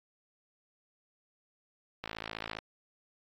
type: click train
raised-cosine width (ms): 0.3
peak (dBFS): -21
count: 31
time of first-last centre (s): 2.04-2.587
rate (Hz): 54.8
effects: AAC 48 kbps